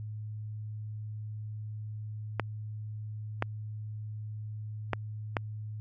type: clicks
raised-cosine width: 0.5 ms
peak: -12 dBFS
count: 4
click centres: 2.397 / 3.424 / 4.933 / 5.368 s
effects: added 107 Hz sine -36 dBFS peak until 5.8 s + MP3 48 kbps